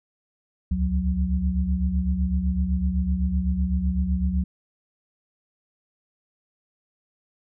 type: tone cluster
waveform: sine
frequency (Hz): 66.2 / 74.1 / 183.5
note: C2 / D2 / F#3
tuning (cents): +21 / +16 / -14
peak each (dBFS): -25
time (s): 0.71-4.44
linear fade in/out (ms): 5
effects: none